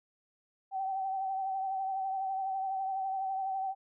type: tone with vibrato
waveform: sine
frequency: 769 Hz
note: G5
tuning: 33 cents flat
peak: -31 dBFS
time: 0.71-3.75 s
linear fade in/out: 50 ms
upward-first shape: sine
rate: 12 Hz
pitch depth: 32 cents each way
effects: none